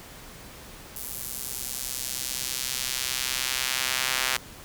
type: tone with high-pass filter sweep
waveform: sawtooth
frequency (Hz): 130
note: C3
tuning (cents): -11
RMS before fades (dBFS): -30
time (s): 0.96-4.37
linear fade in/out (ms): 2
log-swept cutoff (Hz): 11000 to 1700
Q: 0.72
effects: pink hiss -45 dBFS RMS until 4.64 s